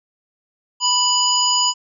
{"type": "harmonic tone", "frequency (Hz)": 987.8, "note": "B5", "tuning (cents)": 0, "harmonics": [1, 3, 5, 7], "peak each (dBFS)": [-20, -20, -20, -20], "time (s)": [0.8, 1.74], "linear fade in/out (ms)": 50, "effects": []}